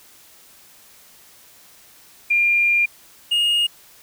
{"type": "tone pair in turn", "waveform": ["sine", "triangle"], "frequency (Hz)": [2400, 2854], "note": ["D7", "F7"], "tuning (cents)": [37, 37], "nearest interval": "minor third", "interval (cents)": 300, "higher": "second", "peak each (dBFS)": -14, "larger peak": "neither", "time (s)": [[2.3, 2.86], [3.31, 3.67]], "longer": "first", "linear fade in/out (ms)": 10, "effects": ["white hiss -49 dBFS RMS until 4.02 s"]}